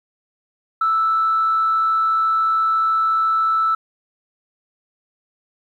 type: tone with frequency modulation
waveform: sine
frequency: 1318.5 Hz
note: E6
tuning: in tune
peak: -14 dBFS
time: 0.81-3.75 s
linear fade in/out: 5 ms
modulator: 114 Hz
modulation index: 0.22
effects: tanh soft clip ceiling -10 dBFS + 9-bit